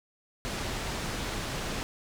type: low-pass noise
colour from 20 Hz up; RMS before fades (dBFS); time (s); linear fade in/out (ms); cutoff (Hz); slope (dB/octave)
pink; -34; 0.45-1.83; 0; 7200; 12
effects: none